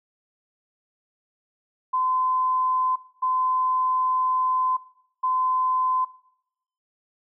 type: tone bursts at uneven times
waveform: sine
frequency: 1025 Hz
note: C6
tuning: 36 cents flat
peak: -20 dBFS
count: 3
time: 1.93-2.96 / 3.22-4.77 / 5.23-6.05 s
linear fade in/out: 10 ms
effects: noise-tail reverb RT60 0.8 s tail -20 dB re dry